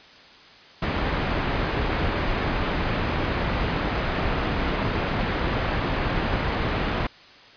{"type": "low-pass noise", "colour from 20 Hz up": "pink", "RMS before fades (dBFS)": -25, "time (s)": [0.82, 7.07], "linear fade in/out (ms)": 5, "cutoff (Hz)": 2500, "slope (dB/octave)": 12, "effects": ["white hiss -48 dBFS RMS until 7.56 s", "resampled to 11025 Hz"]}